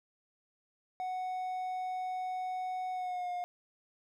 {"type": "tone with pitch glide", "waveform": "triangle", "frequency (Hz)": [740, 714.4], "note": ["F#5", "F5"], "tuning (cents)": [0, 39], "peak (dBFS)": -32, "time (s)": [1, 3.44], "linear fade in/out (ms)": 0, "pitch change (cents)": -61, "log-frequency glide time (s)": [2.92, 3.31], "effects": []}